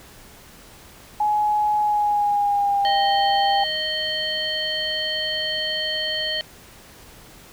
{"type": "tone with pitch glide", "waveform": "sine", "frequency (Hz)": [841, 796.6], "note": ["G#5", "G5"], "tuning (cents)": [22, 28], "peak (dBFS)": -17, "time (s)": [1.2, 3.64], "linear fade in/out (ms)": 5, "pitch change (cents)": -94, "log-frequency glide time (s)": [1.8, 2.95]}
{"type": "harmonic tone", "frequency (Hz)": 622.3, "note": "D#5", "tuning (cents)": 0, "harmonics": [1, 3, 5, 7], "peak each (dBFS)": [-31, -29, -25, -29], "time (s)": [2.85, 6.41], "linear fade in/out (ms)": 0}
{"effects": ["pink hiss -46 dBFS RMS until 7.52 s"]}